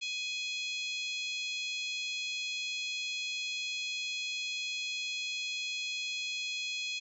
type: harmonic tone with a mistuned harmonic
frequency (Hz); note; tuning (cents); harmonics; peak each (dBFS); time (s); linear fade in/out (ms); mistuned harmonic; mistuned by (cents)
837; G#5; +13; 3 / 4 / 5 / 6 / 7 / 8 / 9; -37 / -39 / -41 / -50 / -50 / -48 / -57; 0.01-7; 20; 7; +24
effects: none